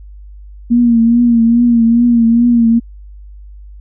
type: tone with vibrato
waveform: sine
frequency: 234.5 Hz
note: A#3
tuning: 11 cents sharp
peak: -6 dBFS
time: 0.7-2.8 s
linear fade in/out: 20 ms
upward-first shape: triangle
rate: 2.4 Hz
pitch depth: 59 cents each way
effects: added 50 Hz sine -31 dBFS peak until 3.8 s